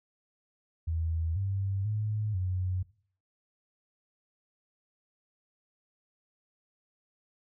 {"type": "tone with pitch steps", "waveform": "sine", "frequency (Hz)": [81.7, 97.7, 106.7, 92], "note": ["E2", "G2", "G#2", "F#2"], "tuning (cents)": [-15, -5, 47, -9], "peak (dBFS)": -28, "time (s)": [0.87, 2.83], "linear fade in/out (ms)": 10, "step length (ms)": 490, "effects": ["noise-tail reverb RT60 0.5 s tail -19 dB re dry"]}